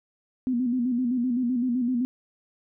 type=tone with vibrato; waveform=sine; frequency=246.9 Hz; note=B3; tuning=in tune; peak=-22 dBFS; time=0.47-2.05 s; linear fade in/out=0 ms; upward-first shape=square; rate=7.8 Hz; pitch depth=66 cents each way; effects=none